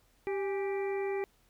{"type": "harmonic tone with a mistuned harmonic", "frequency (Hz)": 392, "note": "G4", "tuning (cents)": 0, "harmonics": [1, 2, 3, 4, 5, 6], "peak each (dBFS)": [-31, -41, -50, -54, -45, -46], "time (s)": [0.27, 1.24], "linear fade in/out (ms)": 0, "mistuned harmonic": 2, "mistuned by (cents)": 74, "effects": ["added 41 Hz sine -69 dBFS peak until 1.49 s", "pink hiss -69 dBFS RMS until 1.49 s"]}